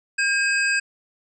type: tone pair together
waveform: square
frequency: 1610.5 / 2552 Hz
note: G6 / D#7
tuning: +46 / +43 cents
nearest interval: minor sixth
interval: 797 cents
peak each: -21 / -24 dBFS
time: 0.18-0.8 s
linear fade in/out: 10 ms
effects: resampled to 22050 Hz